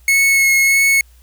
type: tone with vibrato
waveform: 45% pulse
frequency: 2187 Hz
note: C#7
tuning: 24 cents flat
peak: -10 dBFS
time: 0.08-1.01 s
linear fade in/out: 2 ms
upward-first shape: sine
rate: 1.6 Hz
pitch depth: 14 cents each way
effects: added 60 Hz sine -44 dBFS peak until 1.22 s + white hiss -55 dBFS RMS until 1.22 s